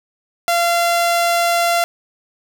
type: tone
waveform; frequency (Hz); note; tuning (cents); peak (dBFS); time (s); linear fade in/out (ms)
sawtooth; 687; F5; -29; -10; 0.48-1.84; 0
effects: none